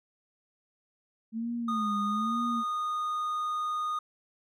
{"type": "tone with vibrato", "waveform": "sine", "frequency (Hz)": 220, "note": "A3", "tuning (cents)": 0, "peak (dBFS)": -30, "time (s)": [1.32, 2.64], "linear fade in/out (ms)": 50, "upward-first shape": "sine", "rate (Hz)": 1.1, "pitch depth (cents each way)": 130}
{"type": "tone", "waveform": "triangle", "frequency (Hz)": 1232, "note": "D#6", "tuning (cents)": -17, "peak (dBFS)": -27, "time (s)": [1.68, 3.99], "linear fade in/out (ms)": 5}
{"effects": []}